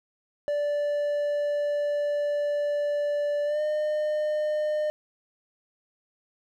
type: tone with pitch glide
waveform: triangle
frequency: 584 to 606.7 Hz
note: D5 to D#5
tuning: -10 to -44 cents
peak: -22 dBFS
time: 0.48-4.9 s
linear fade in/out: 0 ms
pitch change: +66 cents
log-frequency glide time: 3.45-3.61 s
effects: none